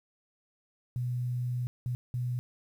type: tone bursts at uneven times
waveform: sine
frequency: 123.47 Hz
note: B2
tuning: in tune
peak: -29 dBFS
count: 3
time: 0.96-1.67 / 1.86-1.95 / 2.14-2.39 s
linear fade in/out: 0 ms
effects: 10-bit